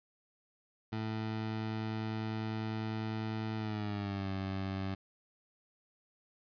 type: tone with pitch glide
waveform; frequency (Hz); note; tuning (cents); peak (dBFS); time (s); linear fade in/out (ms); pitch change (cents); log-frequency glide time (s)
20% pulse; 110 to 96.32; A2 to G2; 0 to -30; -30; 0.92-4.95; 10; -230; 3.57-4.3
effects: resampled to 11025 Hz